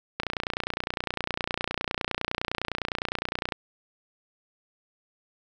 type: click train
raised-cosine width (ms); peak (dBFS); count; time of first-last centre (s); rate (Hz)
0.3; -11; 100; 0.2-3.522; 29.8
effects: none